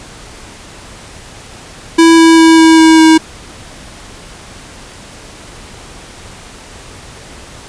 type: tone with pitch steps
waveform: square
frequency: 329.6 / 327.5 / 325.4 / 323.4 / 321.3 / 319.3 Hz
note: E4 / E4 / E4 / E4 / E4 / D#4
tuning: 0 / -11 / -22 / -33 / -44 / +45 cents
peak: -3 dBFS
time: 1.98-3.18 s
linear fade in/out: 10 ms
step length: 200 ms
effects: pink hiss -33 dBFS RMS until 7.68 s + resampled to 22050 Hz